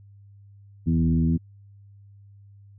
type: tone with frequency modulation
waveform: sine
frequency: 164.81 Hz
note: E3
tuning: in tune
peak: -18 dBFS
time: 0.86-1.38 s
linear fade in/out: 20 ms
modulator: 81.9 Hz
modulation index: 1.2
effects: added 100 Hz sine -47 dBFS peak until 2.78 s

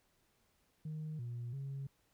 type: tone with pitch steps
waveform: sine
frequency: 155 / 119.8 / 137.2 Hz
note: D#3 / A#2 / C#3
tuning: -6 / +48 / -17 cents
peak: -38 dBFS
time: 0.85-1.87 s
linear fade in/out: 5 ms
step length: 340 ms
effects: tanh soft clip ceiling -37 dBFS + pink hiss -75 dBFS RMS until 2.13 s

